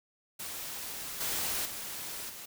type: noise with level steps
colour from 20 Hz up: white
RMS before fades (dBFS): -40 / -33 / -40 / -45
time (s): 0.39-2.46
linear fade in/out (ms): 10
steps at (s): 1.2 / 1.65 / 2.29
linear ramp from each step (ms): 10
effects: none